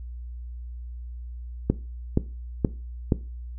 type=click train; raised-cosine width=3 ms; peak=-6 dBFS; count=4; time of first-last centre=1.7-3.122 s; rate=2.11 Hz; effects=noise-tail reverb RT60 0.3 s tail -17 dB re dry + added 60 Hz sine -34 dBFS peak until 3.58 s